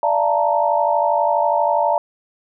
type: chord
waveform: sine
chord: Bb major seventh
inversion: first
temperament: equal with one note detuned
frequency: 587.3 / 681.3 / 880 / 932.3 Hz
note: D5 / F5 / A5 / Bb5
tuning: 0 / -43 / 0 / 0 cents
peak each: -20 dBFS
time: 0.03-1.98 s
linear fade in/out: 2 ms
effects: none